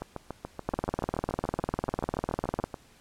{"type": "two click trains", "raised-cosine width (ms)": 1, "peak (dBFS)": [-13, -20], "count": [40, 20], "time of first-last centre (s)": [[0.69, 2.64], [0.02, 2.742]], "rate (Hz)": [20, 6.98], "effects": ["pink hiss -58 dBFS RMS until 3 s", "low-pass 11000 Hz 12 dB/octave"]}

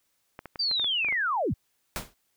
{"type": "clicks", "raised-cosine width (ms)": 0.5, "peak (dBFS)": -24, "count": 9, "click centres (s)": [0.391, 0.457, 0.558, 0.713, 0.797, 0.844, 1.047, 1.086, 1.125]}
{"type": "linear sweep", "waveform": "sine", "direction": "down", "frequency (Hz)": [4759, 43.86], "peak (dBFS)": -24, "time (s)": [0.59, 1.54], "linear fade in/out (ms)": 10}
{"type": "noise with exponential decay", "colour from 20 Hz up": "pink", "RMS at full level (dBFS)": -28, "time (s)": [1.96, 2.14], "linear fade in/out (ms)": 0, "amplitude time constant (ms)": 38}
{"effects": ["white hiss -73 dBFS RMS until 2.36 s"]}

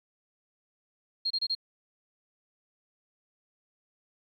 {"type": "tone bursts", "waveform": "sine", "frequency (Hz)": 4231, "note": "C8", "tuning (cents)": 19, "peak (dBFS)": -26, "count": 4, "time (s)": [1.25, 1.551], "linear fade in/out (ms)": 10, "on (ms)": 55, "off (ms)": 27, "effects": ["11-bit"]}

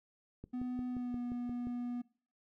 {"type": "click train", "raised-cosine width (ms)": 3, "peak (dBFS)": -33, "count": 8, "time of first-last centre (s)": [0.44, 1.67], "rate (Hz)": 5.69}
{"type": "tone with pitch glide", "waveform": "triangle", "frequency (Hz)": [249.5, 243.2], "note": ["B3", "B3"], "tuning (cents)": [18, -26], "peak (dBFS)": -34, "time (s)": [0.53, 2.02], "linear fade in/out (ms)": 10, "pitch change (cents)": -44, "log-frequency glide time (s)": [0.89, 1.19]}
{"effects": ["noise-tail reverb RT60 0.4 s tail -21 dB re dry"]}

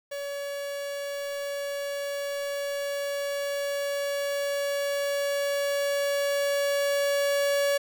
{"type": "tone with level ramp", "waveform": "45% pulse", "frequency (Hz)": 566, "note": "C#5", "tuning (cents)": 36, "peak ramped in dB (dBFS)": [-32, -22], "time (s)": [0.11, 7.78], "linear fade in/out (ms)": 10, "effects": ["9-bit"]}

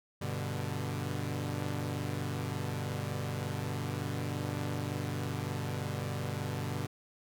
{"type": "chord", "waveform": "sawtooth", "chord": "G major", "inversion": "none", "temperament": "equal", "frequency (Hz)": [98, 123.47, 146.83], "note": ["G2", "B2", "D3"], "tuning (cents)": [0, 0, 0], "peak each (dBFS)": -34, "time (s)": [0.21, 6.87], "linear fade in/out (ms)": 10, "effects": []}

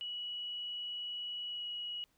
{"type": "tone with pitch glide", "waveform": "sine", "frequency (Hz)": [2930, 2911], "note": ["F#7", "F#7"], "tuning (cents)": [-18, -29], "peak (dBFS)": -38, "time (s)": [0.01, 2.04], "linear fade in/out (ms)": 0, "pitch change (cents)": -11, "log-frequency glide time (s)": [1.49, 1.64], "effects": ["pink hiss -74 dBFS RMS until 2.17 s"]}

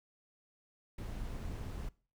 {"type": "noise", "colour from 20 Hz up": "brown", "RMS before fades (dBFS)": -41, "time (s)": [0.98, 1.89], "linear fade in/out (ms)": 5, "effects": ["noise-tail reverb RT60 0.4 s tail -22 dB re dry"]}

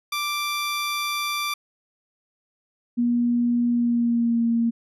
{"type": "tone", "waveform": "15% pulse", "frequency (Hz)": 1176, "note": "D6", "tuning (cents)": 2, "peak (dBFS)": -18, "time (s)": [0.12, 1.54], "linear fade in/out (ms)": 5}
{"type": "tone with pitch glide", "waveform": "sine", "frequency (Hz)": [239.6, 232], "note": ["A#3", "A#3"], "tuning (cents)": [48, -8], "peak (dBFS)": -18, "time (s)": [2.97, 4.71], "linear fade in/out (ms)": 20, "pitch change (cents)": -56, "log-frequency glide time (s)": [3.69, 4.44]}
{"effects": ["resampled to 32000 Hz"]}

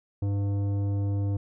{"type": "tone with tanh clipping", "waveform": "sine", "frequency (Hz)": 100.2, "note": "G2", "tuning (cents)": 38, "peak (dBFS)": -26, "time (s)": [0.22, 1.37], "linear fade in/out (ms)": 5, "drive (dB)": 12, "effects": []}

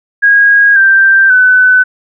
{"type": "tone with pitch steps", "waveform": "sine", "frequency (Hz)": [1640, 1571.4, 1505.6], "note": ["G#6", "G6", "F#6"], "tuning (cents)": [-22, 4, 30], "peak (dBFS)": -3, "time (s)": [0.22, 1.84], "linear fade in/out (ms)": 20, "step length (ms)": 540, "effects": []}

